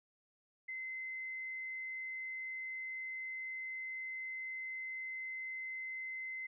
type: tone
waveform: sine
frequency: 2058 Hz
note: C7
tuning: 29 cents flat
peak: -40 dBFS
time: 0.68-6.47 s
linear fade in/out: 10 ms
effects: none